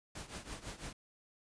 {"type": "noise with tremolo", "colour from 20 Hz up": "pink", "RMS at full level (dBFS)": -43, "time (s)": [0.15, 0.93], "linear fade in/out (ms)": 5, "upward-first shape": "triangle", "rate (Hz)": 6, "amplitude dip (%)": 85, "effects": ["resampled to 22050 Hz"]}